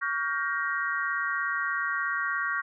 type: chord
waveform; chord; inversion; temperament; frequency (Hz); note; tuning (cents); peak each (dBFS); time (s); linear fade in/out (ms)
sine; G half-diminished seventh; second; just; 1128.9 / 1411.2 / 1568 / 1881.6; Db6 / F6 / G6 / Bb6; +31 / +18 / 0 / +16; -32; 0.01-2.62; 20
effects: none